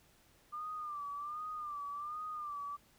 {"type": "tone with vibrato", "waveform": "sine", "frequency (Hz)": 1193, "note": "D6", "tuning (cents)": 27, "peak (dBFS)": -39, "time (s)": [0.52, 2.77], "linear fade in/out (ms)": 20, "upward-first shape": "sine", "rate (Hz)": 1.3, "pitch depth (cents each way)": 75, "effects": ["pink hiss -67 dBFS RMS until 2.98 s"]}